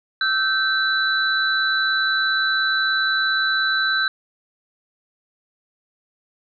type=tone cluster; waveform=sine; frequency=1314 / 1551 / 3975 Hz; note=E6 / G6 / B7; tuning=-6 / -19 / +10 cents; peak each=-27 / -19 / -23 dBFS; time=0.21-4.08 s; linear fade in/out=2 ms; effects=none